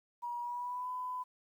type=tone with pitch glide; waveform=sine; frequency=959 to 1003.2 Hz; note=A#5 to B5; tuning=+49 to +27 cents; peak=-36 dBFS; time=0.22-1.24 s; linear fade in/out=20 ms; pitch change=+78 cents; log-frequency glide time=0.42-0.89 s; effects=11-bit